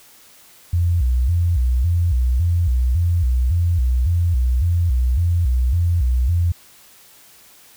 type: tone with vibrato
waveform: sine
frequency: 73.42 Hz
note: D2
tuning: in tune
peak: -14 dBFS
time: 0.73-6.52 s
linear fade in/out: 5 ms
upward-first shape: square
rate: 1.8 Hz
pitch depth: 280 cents each way
effects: white hiss -48 dBFS RMS until 7.76 s